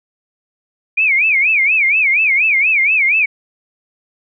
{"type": "tone with vibrato", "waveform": "sine", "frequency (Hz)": 2356, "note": "D7", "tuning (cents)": 5, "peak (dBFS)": -10, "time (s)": [0.97, 3.26], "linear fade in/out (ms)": 10, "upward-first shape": "sine", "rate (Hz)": 4.2, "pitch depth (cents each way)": 200, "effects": []}